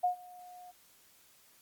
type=tone with ADSR envelope; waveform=sine; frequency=720 Hz; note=F#5; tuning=47 cents flat; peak=-24 dBFS; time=0.03-0.72 s; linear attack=14 ms; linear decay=110 ms; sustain=-24 dB; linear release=21 ms; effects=white hiss -63 dBFS RMS until 1.61 s + Opus 32 kbps